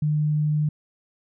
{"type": "tone", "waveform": "sine", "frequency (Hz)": 151, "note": "D3", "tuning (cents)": 48, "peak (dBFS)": -19, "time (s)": [0.02, 0.69], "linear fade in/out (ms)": 5, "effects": []}